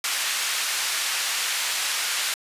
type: band-pass noise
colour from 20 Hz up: pink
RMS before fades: -26 dBFS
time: 0.04-2.34 s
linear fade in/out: 2 ms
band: 1700 to 11000 Hz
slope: 12 dB/octave
effects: resampled to 32000 Hz